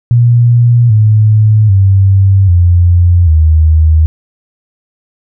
sine tone with pitch steps, 119.5 / 107.7 / 97.06 / 87.48 / 78.84 Hz, A#2 / A2 / G2 / F2 / D#2, +43 / -37 / -17 / +3 / +23 cents, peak -3 dBFS, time 0.11-4.06 s, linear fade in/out 0 ms, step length 790 ms, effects none

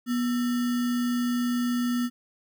sine tone with sample-and-hold, 243.1 Hz, B3, 27 cents flat, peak -23 dBFS, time 0.06-2.1 s, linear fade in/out 50 ms, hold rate 1575 Hz, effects none

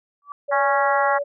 sine tone with exponential growth, 1151 Hz, D6, 35 cents flat, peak -27 dBFS, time 0.22-0.32 s, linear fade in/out 1 ms, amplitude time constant 21 ms
sine tone, 570 Hz, C#5, 48 cents sharp, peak -22 dBFS, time 0.48-1.24 s, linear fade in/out 20 ms
harmonic tone, 276.5 Hz, C#4, 4 cents flat, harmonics 3 / 4 / 5 / 6 / 7, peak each -21 / -23 / -25 / -27 / -28 dBFS, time 0.51-1.19 s, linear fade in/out 20 ms
effects none

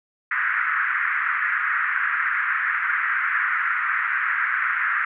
pink band-pass noise, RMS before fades -23 dBFS, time 0.31-5.05 s, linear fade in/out 5 ms, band 1300 to 2000 Hz, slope 48 dB/octave, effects none

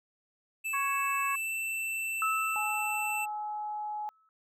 square tone with pitch glide, 2637 to 2668 Hz, E7 to E7, 0 to +20 cents, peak -32 dBFS, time 0.64-3.26 s, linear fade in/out 20 ms, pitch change +20 cents, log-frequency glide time 1.27-1.53 s
harmonic tone, 554.4 Hz, C#5, in tune, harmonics 2 / 3 / 4, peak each -30 / -39 / -41 dBFS, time 0.73-1.36 s, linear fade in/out 10 ms
sine tone with exponential decay, 1300 Hz, E6, 24 cents flat, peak -26 dBFS, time 2.22-4.29 s, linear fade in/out 1 ms, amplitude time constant 450 ms
sine tone, 843 Hz, G#5, 26 cents sharp, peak -33 dBFS, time 2.56-4.09 s, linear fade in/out 0 ms
effects none

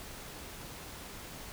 silence, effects pink hiss -46 dBFS RMS until 1.52 s

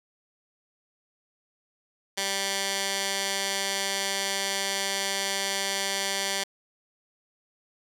15% pulse tone with band-pass filter, 196 Hz, G3, in tune, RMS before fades -29 dBFS, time 2.17-6.44 s, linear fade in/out 10 ms, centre 5300 Hz, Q 0.71, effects none

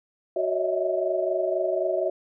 sine tone cluster, 371.7 / 562 / 629 / 653 Hz, F#4 / C#5 / D#5 / E5, +8 / +24 / +19 / -17 cents, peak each -28 dBFS, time 0.36-2.1 s, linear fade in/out 5 ms, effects none

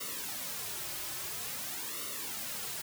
white noise with flanger, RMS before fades -39 dBFS, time 0-2.82 s, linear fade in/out 10 ms, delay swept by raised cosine 1.2 to 4.4 ms, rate 0.49 Hz, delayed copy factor -0.8, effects none

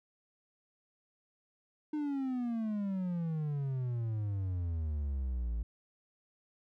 triangle exponential sweep, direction down, 306.6 to 54.6 Hz, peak -30 dBFS, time 1.93-5.63 s, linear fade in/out 5 ms, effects none

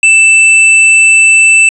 square tone, 2651 Hz, E7, 9 cents sharp, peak -3 dBFS, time 0.03-1.69 s, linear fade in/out 2 ms, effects resampled to 24000 Hz + 7-bit

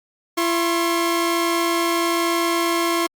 sawtooth tone pair together, 338 / 1075.1 Hz, E4 / C6, +43 / +47 cents, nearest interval octave + minor sixth, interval 2004 cents, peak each -16 / -19 dBFS, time 0.37-3.07 s, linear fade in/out 10 ms, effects Opus 48 kbps

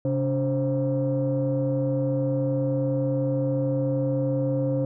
sine tone cluster, 134.5 / 287.6 / 527 Hz, C3 / D4 / C5, +48 / -36 / +12 cents, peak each -24 / -26 / -25 dBFS, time 0.05-4.85 s, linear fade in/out 2 ms, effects tanh soft clip ceiling -16 dBFS

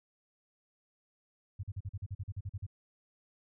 sine tone bursts, 97.6 Hz, G2, 7 cents flat, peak -35 dBFS, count 13, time 1.59-2.666 s, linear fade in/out 10 ms, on 44 ms, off 42 ms, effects none

